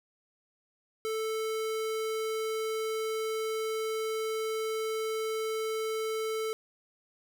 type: tone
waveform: square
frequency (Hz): 440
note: A4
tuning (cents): 0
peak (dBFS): -31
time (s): 1.05-6.53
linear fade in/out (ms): 0
effects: none